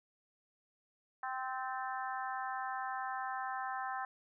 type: harmonic tone with a mistuned harmonic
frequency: 260 Hz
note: C4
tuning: 11 cents flat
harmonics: 3 / 4 / 5 / 6 / 7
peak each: -40 / -42 / -44 / -46 / -47 dBFS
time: 1.23-4.05 s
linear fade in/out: 2 ms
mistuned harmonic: 7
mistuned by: -34 cents
effects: none